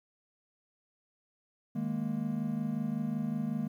triangle chord, D# suspended fourth, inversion none, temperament equal, 155.56 / 207.7 / 233.1 Hz, D#3 / G#3 / A#3, 0 / 0 / 0 cents, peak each -35 / -33 / -32 dBFS, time 1.75-3.68 s, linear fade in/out 10 ms, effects 11-bit

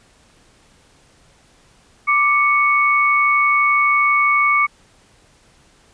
sine tone pair together, 1174.4 / 2217 Hz, D6 / C#7, 0 / 0 cents, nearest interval major seventh, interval 1100 cents, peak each -15 dBFS, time 2.07-4.67 s, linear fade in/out 20 ms, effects pink hiss -53 dBFS RMS until 5.93 s + resampled to 22050 Hz

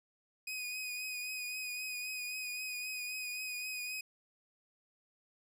sawtooth tone with vibrato, 2493 Hz, D#7, 3 cents sharp, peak -35 dBFS, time 0.47-4.01 s, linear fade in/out 5 ms, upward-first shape triangle, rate 3.8 Hz, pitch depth 32 cents each way, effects 12-bit

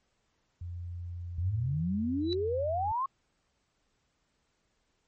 sine tone, 87.31 Hz, F2, in tune, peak -36 dBFS, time 0.61-2.92 s, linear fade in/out 5 ms
sine exponential sweep, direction up, 83 to 1108.7 Hz, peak -28 dBFS, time 1.38-3.06 s, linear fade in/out 5 ms
sine tone with exponential growth, 3951 Hz, B7, in tune, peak -30 dBFS, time 2.21-2.33 s, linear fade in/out 0 ms, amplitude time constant 24 ms
effects pink hiss -75 dBFS RMS until 5.07 s + MP3 32 kbps

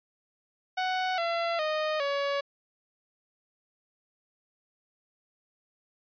sawtooth tone with pitch steps, 743 / 677.4 / 617.6 / 563.1 Hz, F#5 / E5 / D#5 / C#5, +7 / +47 / -13 / +27 cents, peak -23 dBFS, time 0.77-2.41 s, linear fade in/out 10 ms, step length 410 ms, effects resampled to 11025 Hz

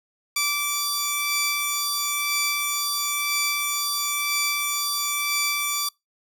10% pulse tone pair together, 1163 / 2325 Hz, D6 / D7, -17 / -18 cents, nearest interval octave, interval 1199 cents, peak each -17 dBFS, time 0.36-5.89 s, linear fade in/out 5 ms, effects noise-tail reverb RT60 0.2 s tail -25 dB re dry

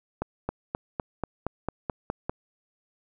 accelerating click train, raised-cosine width 1 ms, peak -14 dBFS, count 10, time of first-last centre 0.22-2.295 s, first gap 270 ms, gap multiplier 0.96, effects none

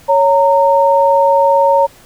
sine tone pair together, 556 / 920.7 Hz, C#5 / A#5, +5 / -22 cents, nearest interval major sixth, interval 873 cents, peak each -10 dBFS, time 0.08-1.87 s, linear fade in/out 20 ms, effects pink hiss -43 dBFS RMS until 2.05 s

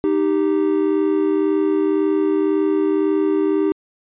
triangle tone pair together, 310 / 391.9 Hz, D#4 / G4, -6 / 0 cents, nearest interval major third, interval 406 cents, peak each -16 dBFS, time 0.04-3.72 s, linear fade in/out 0 ms, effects resampled to 8000 Hz

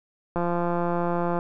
click train, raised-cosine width 1 ms, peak -13 dBFS, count 179, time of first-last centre 0.36-1.389 s, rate 173 Hz, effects none

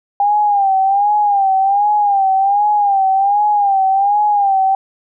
sine tone with vibrato, 801 Hz, G5, 37 cents sharp, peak -10 dBFS, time 0.2-4.75 s, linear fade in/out 2 ms, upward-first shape sine, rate 1.3 Hz, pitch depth 79 cents each way, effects none

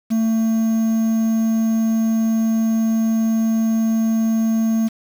triangle tone with quantisation, 223.5 Hz, A3, 27 cents sharp, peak -13 dBFS, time 0.1-4.89 s, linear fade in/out 20 ms, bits 6, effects none

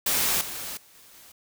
white noise with level steps, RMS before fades -24 / -35 / -55 / -52 / -50 dBFS, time 0.06-1.32 s, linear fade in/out 5 ms, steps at 0.41 / 0.77 / 0.95 / 1.14 s, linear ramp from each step 2 ms, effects none

